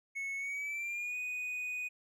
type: tone with pitch glide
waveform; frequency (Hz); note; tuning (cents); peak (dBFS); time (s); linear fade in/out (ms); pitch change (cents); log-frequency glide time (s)
triangle; 2200 to 2484; C#7 to D#7; -14 to -3; -34; 0.15-1.89; 20; +211; 0.37-1.18
effects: none